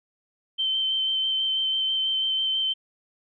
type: tone with vibrato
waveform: sine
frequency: 3100 Hz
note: G7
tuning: 20 cents flat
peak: -22 dBFS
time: 0.58-2.74 s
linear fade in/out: 20 ms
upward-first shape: square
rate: 6.1 Hz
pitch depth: 11 cents each way
effects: none